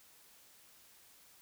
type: silence
effects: white hiss -62 dBFS RMS until 1.41 s